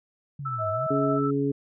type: linear two-way sweep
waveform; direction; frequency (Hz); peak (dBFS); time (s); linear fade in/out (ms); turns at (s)
sine; down then up; 146.4 to 97.6 to 146.4; -32; 0.39-0.87; 5; 0.7
type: tone with tremolo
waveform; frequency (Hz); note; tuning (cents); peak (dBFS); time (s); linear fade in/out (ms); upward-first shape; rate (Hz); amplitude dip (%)
sine; 1318.5; E6; 0; -27; 0.45-1.31; 10; sine; 14; 35
type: tone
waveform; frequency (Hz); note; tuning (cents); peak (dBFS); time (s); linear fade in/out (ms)
sine; 641; E5; -49; -27; 0.58-1.2; 50
type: harmonic tone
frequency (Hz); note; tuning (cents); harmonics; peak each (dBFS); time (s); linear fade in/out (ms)
140; C#3; +18; 1 / 2 / 3; -29 / -25 / -27; 0.9-1.52; 10
effects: none